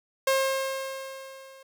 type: tone with level ramp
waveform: sawtooth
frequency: 535 Hz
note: C5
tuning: 38 cents sharp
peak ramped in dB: -16 to -44 dBFS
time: 0.27-1.63 s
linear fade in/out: 5 ms
effects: none